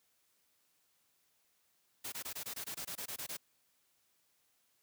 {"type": "noise bursts", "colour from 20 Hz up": "white", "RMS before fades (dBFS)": -42, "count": 13, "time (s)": [2.04, 3.371], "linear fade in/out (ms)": 10, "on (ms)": 83, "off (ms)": 21, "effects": ["white hiss -75 dBFS RMS until 4.82 s", "high-pass 60 Hz 12 dB/octave"]}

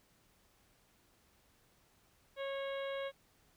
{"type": "harmonic tone with a mistuned harmonic", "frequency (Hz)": 548, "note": "C#5", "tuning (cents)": -20, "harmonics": [1, 2, 3, 4, 5, 6, 7], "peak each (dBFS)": [-38, -48, -49, -50, -55, -53, -55], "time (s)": [2.36, 3.12], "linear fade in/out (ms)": 50, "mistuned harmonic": 5, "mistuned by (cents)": 42, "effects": ["pink hiss -70 dBFS RMS until 3.56 s"]}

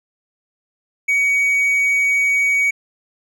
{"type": "tone", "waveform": "triangle", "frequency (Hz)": 2254, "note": "C#7", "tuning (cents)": 28, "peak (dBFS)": -12, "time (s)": [1.08, 2.71], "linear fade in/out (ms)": 10, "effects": []}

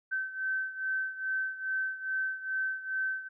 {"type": "beating tone pair", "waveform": "sine", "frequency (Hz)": [1539, 1541.4], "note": ["G6", "G6"], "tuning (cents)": [-32, -30], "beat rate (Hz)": 2.4, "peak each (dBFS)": [-32, -36], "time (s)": [0.11, 3.29], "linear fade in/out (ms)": 20, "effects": []}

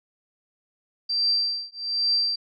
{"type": "tone with tremolo", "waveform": "sine", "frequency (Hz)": 4699, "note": "D8", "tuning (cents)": 0, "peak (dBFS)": -18, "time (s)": [1.09, 2.36], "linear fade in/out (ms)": 10, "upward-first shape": "triangle", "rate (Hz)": 1.2, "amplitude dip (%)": 100, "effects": []}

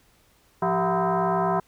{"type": "tone with frequency modulation", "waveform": "sine", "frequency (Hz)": 174.7, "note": "F3", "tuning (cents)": 1, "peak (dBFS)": -20, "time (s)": [0.62, 1.6], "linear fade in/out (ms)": 5, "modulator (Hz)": 281, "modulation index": 3.7, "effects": ["pink hiss -61 dBFS RMS until 1.67 s"]}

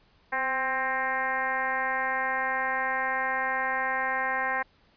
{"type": "tone with frequency modulation", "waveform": "sine", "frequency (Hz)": 1318.5, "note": "E6", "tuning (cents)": 0, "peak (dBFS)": -25, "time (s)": [0.32, 4.63], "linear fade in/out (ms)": 10, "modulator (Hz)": 266, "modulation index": 2.7, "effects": ["pink hiss -63 dBFS RMS until 4.96 s", "resampled to 11025 Hz"]}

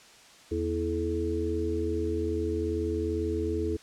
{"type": "harmonic tone with a mistuned harmonic", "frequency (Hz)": 82.41, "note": "E2", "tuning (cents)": 0, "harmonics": [1, 3, 4, 5], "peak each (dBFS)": [-32, -38, -31, -31], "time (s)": [0.51, 3.77], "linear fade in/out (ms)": 10, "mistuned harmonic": 5, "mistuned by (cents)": 74, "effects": ["white hiss -53 dBFS RMS until 3.82 s", "low-pass 7000 Hz 12 dB/octave"]}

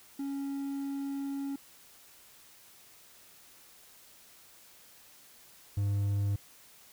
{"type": "tone pair in turn", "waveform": "triangle", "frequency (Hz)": [277.2, 100.82], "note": ["C#4", "G2"], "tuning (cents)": [0, 49], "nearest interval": "octave + tritone", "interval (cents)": 1751, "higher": "first", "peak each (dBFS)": [-31, -25], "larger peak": "second", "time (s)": [[0.19, 1.56], [5.77, 6.36]], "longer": "first", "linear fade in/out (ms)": 5, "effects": ["white hiss -57 dBFS RMS until 6.92 s"]}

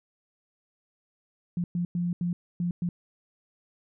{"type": "tone bursts at uneven times", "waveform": "sine", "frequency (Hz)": 174.61, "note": "F3", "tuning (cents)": 0, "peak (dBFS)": -25, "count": 6, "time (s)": [[1.57, 1.64], [1.75, 1.85], [1.95, 2.13], [2.21, 2.33], [2.6, 2.71], [2.82, 2.89]], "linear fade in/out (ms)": 2, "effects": []}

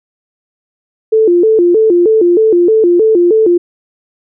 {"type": "tone with vibrato", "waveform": "sine", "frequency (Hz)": 392, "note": "G4", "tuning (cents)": 0, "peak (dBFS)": -5, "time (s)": [1.12, 3.58], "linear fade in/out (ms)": 10, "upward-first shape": "square", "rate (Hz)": 3.2, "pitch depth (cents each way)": 200, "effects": []}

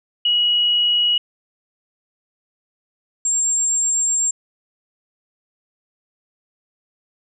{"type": "tone pair in turn", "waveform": "sine", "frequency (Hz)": [2910, 7427], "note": ["F#7", "A#8"], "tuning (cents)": [-29, -7], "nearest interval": "octave + major third", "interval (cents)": 1622, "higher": "second", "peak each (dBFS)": [-14, -16], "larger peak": "first", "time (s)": [[0.25, 1.18], [3.25, 4.31]], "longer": "second", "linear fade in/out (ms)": 5, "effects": []}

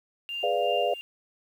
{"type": "tone with tremolo", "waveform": "sine", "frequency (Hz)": 2794, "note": "F7", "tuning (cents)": 0, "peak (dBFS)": -30, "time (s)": [0.29, 1.01], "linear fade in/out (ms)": 0, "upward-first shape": "sine", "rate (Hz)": 2.7, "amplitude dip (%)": 65}
{"type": "chord", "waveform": "sine", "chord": "G# diminished seventh", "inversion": "none", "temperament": "equal", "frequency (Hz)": [415.3, 493.9, 587.3, 698.5], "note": ["G#4", "B4", "D5", "F5"], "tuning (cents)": [0, 0, 0, 0], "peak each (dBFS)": [-31, -29, -28, -27], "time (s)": [0.43, 0.94], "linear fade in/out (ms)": 5}
{"effects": ["9-bit"]}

